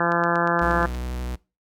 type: harmonic tone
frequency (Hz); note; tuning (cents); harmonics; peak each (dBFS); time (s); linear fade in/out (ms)
171.1; F3; -35; 1 / 2 / 3 / 4 / 5 / 6 / 7 / 8 / 9 / 10; -28 / -28 / -28 / -28 / -28 / -28 / -28 / -28 / -28 / -28; 0-0.86; 2
type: click train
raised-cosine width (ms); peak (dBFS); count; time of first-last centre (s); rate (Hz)
0.2; -21; 8; 0.12-0.947; 8.46
type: tone with vibrato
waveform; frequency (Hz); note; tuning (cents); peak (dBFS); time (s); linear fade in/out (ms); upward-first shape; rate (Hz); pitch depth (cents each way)
45% pulse; 61.74; B1; 0; -27; 0.61-1.36; 10; square; 12; 18
effects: noise-tail reverb RT60 0.3 s tail -23 dB re dry